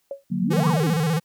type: tone with exponential decay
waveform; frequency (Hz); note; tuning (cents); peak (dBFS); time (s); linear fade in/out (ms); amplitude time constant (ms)
sine; 554.4; C#5; 0; -24; 0.11-0.24; 2; 27
type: chord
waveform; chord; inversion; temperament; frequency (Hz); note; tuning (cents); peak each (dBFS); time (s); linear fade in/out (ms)
sine; D augmented; none; equal; 146.83 / 185 / 233.1; D3 / F#3 / A#3; 0 / 0 / 0; -30 / -24 / -27; 0.3-0.76; 20
type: exponential two-way sweep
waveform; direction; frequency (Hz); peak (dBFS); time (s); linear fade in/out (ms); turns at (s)
sine; up then down; 148.6 to 1201 to 148.6; -25; 0.4-0.96; 10; 0.68
type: tone with vibrato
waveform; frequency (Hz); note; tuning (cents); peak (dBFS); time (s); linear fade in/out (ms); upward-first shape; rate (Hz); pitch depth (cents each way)
square; 159.3; D#3; +41; -20; 0.5-1.2; 20; square; 15; 100
effects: white hiss -69 dBFS RMS until 1.24 s